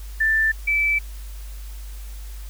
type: tone pair in turn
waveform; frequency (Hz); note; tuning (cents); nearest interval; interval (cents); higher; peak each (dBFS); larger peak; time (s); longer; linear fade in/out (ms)
sine; 1771 / 2315; A6 / D7; +11 / -25; perfect fourth; 464; second; -16 / -17; first; 0.2-0.52 / 0.67-0.99; neither; 10
effects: added 50 Hz sine -32 dBFS peak until 2.49 s + white hiss -47 dBFS RMS until 2.49 s